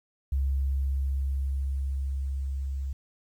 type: tone with level ramp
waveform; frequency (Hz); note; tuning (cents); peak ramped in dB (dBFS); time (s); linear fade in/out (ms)
sine; 67.9; C#2; -35; -23 to -29; 0.32-2.93; 5
effects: 10-bit